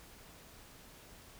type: silence
effects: pink hiss -56 dBFS RMS until 1.39 s